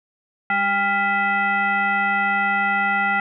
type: tone with frequency modulation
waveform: sine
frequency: 1393 Hz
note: F6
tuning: 5 cents flat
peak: -17 dBFS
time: 0.5-3.2 s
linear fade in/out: 2 ms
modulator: 596 Hz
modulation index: 1.4
effects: none